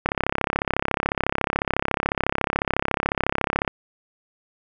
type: click train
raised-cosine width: 0.5 ms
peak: -5 dBFS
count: 124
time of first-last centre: 0.06-3.678 s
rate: 34 Hz
effects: none